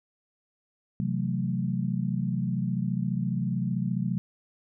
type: chord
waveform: sine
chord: F# half-diminished seventh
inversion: second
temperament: equal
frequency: 130.81 / 164.81 / 185 / 220 Hz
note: C3 / E3 / F#3 / A3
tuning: 0 / 0 / 0 / 0 cents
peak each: -30 / -34 / -29 / -33 dBFS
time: 1-4.18 s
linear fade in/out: 0 ms
effects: none